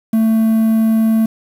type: tone with quantisation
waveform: triangle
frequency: 222.4 Hz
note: A3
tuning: 19 cents sharp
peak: -8 dBFS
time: 0.13-1.26 s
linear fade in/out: 5 ms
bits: 6
effects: none